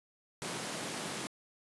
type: high-pass noise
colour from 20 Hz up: pink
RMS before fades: -39 dBFS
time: 0.42-1.27 s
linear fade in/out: 0 ms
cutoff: 150 Hz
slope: 24 dB/octave
effects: resampled to 24000 Hz